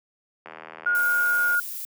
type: click train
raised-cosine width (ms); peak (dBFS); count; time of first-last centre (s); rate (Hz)
0.5; -23; 88; 0.46-1.546; 80.1
type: tone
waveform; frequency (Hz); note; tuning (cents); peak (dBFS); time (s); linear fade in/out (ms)
sine; 1433; F6; +44; -19; 0.86-1.6; 5
type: noise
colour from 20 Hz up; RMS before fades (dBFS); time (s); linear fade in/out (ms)
violet; -34; 0.95-1.85; 0
effects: high-pass 400 Hz 12 dB/octave